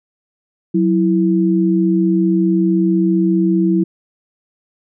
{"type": "tone pair together", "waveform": "sine", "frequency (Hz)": [185, 329.6], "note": ["F#3", "E4"], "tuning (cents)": [0, 0], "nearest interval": "minor seventh", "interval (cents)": 1000, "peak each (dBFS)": -14, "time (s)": [0.74, 3.84], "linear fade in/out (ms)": 10, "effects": []}